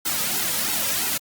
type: noise with flanger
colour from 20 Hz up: white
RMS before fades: -24 dBFS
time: 0.05-1.18 s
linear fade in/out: 10 ms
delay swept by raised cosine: 1.7 to 2.8 ms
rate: 3 Hz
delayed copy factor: -1
effects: Opus 48 kbps